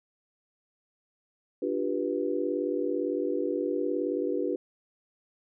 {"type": "chord", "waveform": "sine", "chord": "G dominant seventh", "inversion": "second", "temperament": "just", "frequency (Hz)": [294, 352.8, 392, 490], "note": ["D4", "F4", "G4", "B4"], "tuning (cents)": [2, 18, 0, -14], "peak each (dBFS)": -32, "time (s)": [1.62, 4.56], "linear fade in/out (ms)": 5, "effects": []}